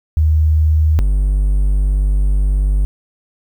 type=tone pair in turn; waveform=sine / triangle; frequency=77.78 / 49.23 Hz; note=D#2 / G1; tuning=0 / +8 cents; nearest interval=minor sixth; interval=792 cents; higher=first; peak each=-9 dBFS; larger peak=neither; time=0.17-0.99 / 0.99-2.85 s; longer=second; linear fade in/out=0 ms; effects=8-bit